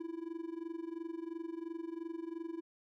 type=tone with amplitude modulation; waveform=triangle; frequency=331.9 Hz; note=E4; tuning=12 cents sharp; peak=-34 dBFS; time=0-2.61 s; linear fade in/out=10 ms; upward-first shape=sine; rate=22.9 Hz; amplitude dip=85%; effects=none